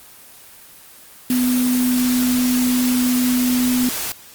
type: tone in noise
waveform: sine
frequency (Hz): 249.7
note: B3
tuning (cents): +19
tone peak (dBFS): -15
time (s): 1.3-3.89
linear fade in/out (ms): 2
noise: white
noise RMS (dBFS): -25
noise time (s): 1.3-4.12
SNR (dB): +7
effects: white hiss -43 dBFS RMS until 4.34 s + Opus 24 kbps